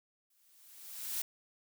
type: noise with exponential growth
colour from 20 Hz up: blue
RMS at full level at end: -34 dBFS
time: 0.3-1.22 s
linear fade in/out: 5 ms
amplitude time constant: 200 ms
effects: none